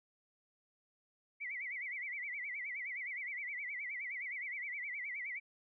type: tone with vibrato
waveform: sine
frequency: 2126 Hz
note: C7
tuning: 27 cents sharp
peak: -39 dBFS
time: 1.4-5.4 s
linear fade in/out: 20 ms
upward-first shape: sine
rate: 9.6 Hz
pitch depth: 160 cents each way
effects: none